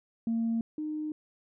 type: tone pair in turn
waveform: sine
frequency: 228.6 / 306 Hz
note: A#3 / D#4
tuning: -34 / -29 cents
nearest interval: perfect fourth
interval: 505 cents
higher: second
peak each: -25 / -31 dBFS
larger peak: first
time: 0.27-0.61 / 0.78-1.12 s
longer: neither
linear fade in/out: 2 ms
effects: tanh soft clip ceiling -23 dBFS